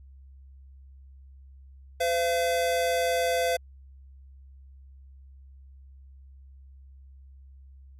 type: tone pair together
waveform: square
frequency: 510 / 680.8 Hz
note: C5 / F5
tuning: -44 / -44 cents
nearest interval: perfect fourth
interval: 500 cents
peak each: -27 dBFS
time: 2-3.57 s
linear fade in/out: 10 ms
effects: added 67 Hz sine -47 dBFS peak until 7.99 s + resampled to 32000 Hz